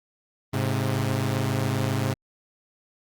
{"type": "tone pair together", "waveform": "sawtooth", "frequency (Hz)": [105.48, 132.9], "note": ["G#2", "C3"], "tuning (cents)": [27, 27], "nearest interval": "major third", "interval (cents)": 400, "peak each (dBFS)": -22, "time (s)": [0.53, 2.14], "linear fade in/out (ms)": 10, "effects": ["Opus 32 kbps"]}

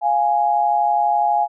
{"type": "tone pair together", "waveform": "sine", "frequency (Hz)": [698.5, 830.7], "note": ["F5", "G#5"], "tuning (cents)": [0, 0], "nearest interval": "minor third", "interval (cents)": 300, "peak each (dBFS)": [-19, -16], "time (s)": [0.01, 1.48], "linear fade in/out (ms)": 50, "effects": []}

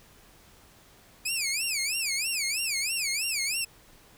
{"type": "tone with vibrato", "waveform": "15% pulse", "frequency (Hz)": 2437, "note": "D#7", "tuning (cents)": -37, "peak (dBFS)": -20, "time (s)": [1.25, 3.65], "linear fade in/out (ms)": 10, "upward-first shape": "sine", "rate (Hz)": 3.1, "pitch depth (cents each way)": 230, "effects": ["pink hiss -56 dBFS RMS until 4.17 s"]}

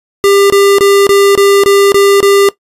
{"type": "tone bursts", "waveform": "square", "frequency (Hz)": 398.8, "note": "G4", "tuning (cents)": 30, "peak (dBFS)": -5, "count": 8, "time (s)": [0.24, 2.488], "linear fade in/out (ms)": 0, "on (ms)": 260, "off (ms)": 24, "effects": ["noise-tail reverb RT60 0.1 s tail -17 dB re dry", "resampled to 32000 Hz"]}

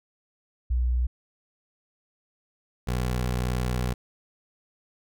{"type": "tone pair in turn", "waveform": ["sine", "20% pulse"], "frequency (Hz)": [61.2, 61.8], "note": ["B1", "B1"], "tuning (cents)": [-15, 2], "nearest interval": "unison", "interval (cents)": 17, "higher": "second", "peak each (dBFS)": [-21, -20], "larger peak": "second", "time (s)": [[0.7, 1.07], [2.87, 3.94]], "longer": "second", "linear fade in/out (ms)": 10, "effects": []}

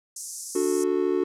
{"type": "band-pass noise", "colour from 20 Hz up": "pink", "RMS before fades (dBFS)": -37, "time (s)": [0.16, 0.84], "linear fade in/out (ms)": 5, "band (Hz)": [5600, 11000], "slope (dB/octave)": 48}
{"type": "chord", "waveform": "triangle", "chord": "D major", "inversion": "none", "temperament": "just", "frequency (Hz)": [293.7, 367.1, 440.5], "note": ["D4", "F#4", "A4"], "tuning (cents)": [0, -14, 2], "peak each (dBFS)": [-26, -21, -27], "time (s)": [0.55, 1.24], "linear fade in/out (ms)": 5}
{"effects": []}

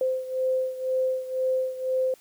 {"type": "beating tone pair", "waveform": "sine", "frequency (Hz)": [517, 519], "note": ["C5", "C5"], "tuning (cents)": [-21, -14], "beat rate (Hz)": 2, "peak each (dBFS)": [-25, -29], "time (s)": [0.01, 2.14], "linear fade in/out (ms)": 2, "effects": ["white hiss -57 dBFS RMS until 2.2 s"]}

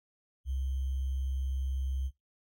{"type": "tone with sample-and-hold", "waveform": "sine", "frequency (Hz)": 66, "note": "C2", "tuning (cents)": 16, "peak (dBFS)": -30, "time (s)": [0.45, 2.11], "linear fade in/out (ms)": 50, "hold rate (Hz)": 3150, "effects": ["noise-tail reverb RT60 0.2 s tail -22 dB re dry", "AAC 48 kbps"]}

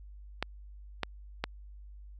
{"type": "clicks", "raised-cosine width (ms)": 0.3, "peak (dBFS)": -14, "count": 3, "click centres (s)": [0.426, 1.033, 1.44], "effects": ["added 50 Hz sine -46 dBFS peak until 2.19 s"]}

